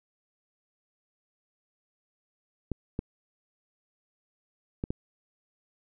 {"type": "clicks", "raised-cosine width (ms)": 3, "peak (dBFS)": -17, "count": 4, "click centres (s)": [2.717, 2.991, 4.839, 4.905], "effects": []}